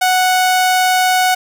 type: tone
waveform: sawtooth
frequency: 739 Hz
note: F#5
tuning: 2 cents flat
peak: -7 dBFS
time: 0.01-1.35 s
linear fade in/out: 10 ms
effects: none